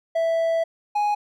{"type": "tone pair in turn", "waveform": "triangle", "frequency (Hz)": [659.3, 830.7], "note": ["E5", "G#5"], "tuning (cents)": [0, 0], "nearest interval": "major third", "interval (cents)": 400, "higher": "second", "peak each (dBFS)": -17, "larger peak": "neither", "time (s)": [[0.15, 0.64], [0.95, 1.15]], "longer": "first", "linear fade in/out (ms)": 10, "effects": []}